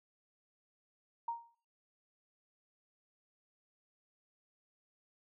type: tone with exponential decay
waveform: sine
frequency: 932.3 Hz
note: A#5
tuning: in tune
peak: -32 dBFS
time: 1.28-1.55 s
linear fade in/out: 5 ms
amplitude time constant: 58 ms
effects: noise-tail reverb RT60 0.5 s tail -23 dB re dry